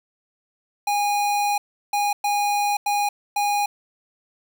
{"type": "tone bursts at uneven times", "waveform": "square", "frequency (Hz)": 820, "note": "G#5", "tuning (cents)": -22, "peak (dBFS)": -20, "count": 5, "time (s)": [[0.87, 1.58], [1.93, 2.13], [2.24, 2.77], [2.86, 3.09], [3.36, 3.66]], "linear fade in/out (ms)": 5, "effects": ["8-bit"]}